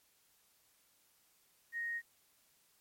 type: tone with quantisation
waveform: sine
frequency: 1866 Hz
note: A#6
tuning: 1 cent sharp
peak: -36 dBFS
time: 1.72-2.02 s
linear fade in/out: 50 ms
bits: 11
effects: white hiss -71 dBFS RMS until 2.8 s + MP3 64 kbps